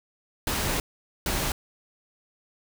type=noise bursts at uneven times; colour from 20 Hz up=pink; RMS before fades=-27 dBFS; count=2; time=0.47-0.8 / 1.26-1.52 s; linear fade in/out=2 ms; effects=none